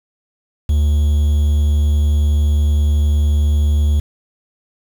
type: tone with quantisation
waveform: triangle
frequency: 74.1 Hz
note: D2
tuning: 16 cents sharp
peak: -9 dBFS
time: 0.69-4 s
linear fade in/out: 5 ms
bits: 6
effects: none